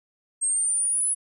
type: exponential sweep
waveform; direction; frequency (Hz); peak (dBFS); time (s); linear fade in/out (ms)
sine; up; 8372 to 10270; -21; 0.41-1.15; 20
effects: none